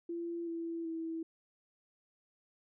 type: tone with pitch steps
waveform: sine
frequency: 340 / 333.2 / 326.5 Hz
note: F4 / E4 / E4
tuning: -46 / +19 / -17 cents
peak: -36 dBFS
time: 0.09-1.23 s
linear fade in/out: 5 ms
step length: 380 ms
effects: none